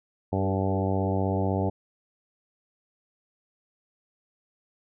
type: harmonic tone with a mistuned harmonic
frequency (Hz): 96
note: G2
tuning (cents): -36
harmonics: 1 / 2 / 3 / 4 / 5 / 6 / 7 / 8 / 9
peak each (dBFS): -27 / -30 / -32 / -33 / -34 / -35 / -35 / -36 / -37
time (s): 0.32-1.7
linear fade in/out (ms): 10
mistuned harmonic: 4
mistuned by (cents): +15
effects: none